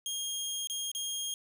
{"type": "tone with dropouts", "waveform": "20% pulse", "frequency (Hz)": 3243, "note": "G#7", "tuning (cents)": -42, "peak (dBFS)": -28, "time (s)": [0.06, 1.34], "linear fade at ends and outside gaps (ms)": 1, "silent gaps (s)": [[0.672, 0.698], [0.916, 0.949]], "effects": []}